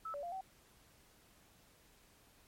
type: tone with pitch steps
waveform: sine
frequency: 1308 / 574 / 694 / 762 Hz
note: E6 / D5 / F5 / G5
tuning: -14 / -40 / -11 / -49 cents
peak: -40 dBFS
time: 0.05-0.41 s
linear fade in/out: 5 ms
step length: 90 ms
effects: pink hiss -66 dBFS RMS until 2.47 s + MP3 64 kbps